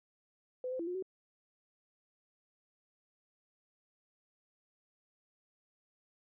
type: tone with pitch steps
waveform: sine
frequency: 506 / 515 / 336.2 / 357.8 / 376.7 Hz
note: B4 / C5 / E4 / F4 / F#4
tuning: +42 / -28 / +34 / +42 / +31 cents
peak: -35 dBFS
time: 0.64-1.025 s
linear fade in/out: 2 ms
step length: 77 ms
effects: none